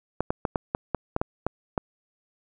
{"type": "clicks", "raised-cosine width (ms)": 1, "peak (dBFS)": -10, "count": 10, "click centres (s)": [0.206, 0.305, 0.452, 0.558, 0.749, 0.947, 1.164, 1.215, 1.466, 1.778], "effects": []}